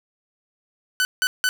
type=tone bursts; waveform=sawtooth; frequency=1500 Hz; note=F#6; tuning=23 cents sharp; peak=-14 dBFS; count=3; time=1-1.49 s; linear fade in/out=0 ms; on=50 ms; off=170 ms; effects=none